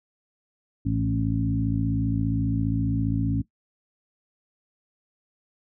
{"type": "harmonic tone with a mistuned harmonic", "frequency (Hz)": 55, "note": "A1", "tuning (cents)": 0, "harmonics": [1, 2, 3, 4, 5], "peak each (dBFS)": [-31, -26, -30, -31, -27], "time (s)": [0.85, 3.42], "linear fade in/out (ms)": 10, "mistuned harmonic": 2, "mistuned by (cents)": -35, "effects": ["noise-tail reverb RT60 0.1 s tail -17 dB re dry"]}